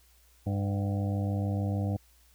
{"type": "harmonic tone with a mistuned harmonic", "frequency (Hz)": 100, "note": "G2", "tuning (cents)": 35, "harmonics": [1, 2, 3, 5, 6, 7, 8], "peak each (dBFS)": [-28, -34, -38, -42, -44, -45, -46], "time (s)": [0.46, 1.97], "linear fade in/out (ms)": 10, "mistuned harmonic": 8, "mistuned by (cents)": -74, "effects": ["added 60 Hz sine -61 dBFS peak until 2.34 s", "white hiss -64 dBFS RMS until 2.34 s"]}